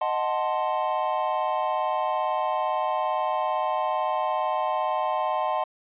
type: chord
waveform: triangle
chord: D# diminished seventh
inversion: none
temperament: equal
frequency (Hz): 622.3 / 740 / 880 / 1046.5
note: D#5 / F#5 / A5 / C6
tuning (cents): 0 / 0 / 0 / 0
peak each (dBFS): -27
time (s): 0.01-5.64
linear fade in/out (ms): 5
effects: resampled to 8000 Hz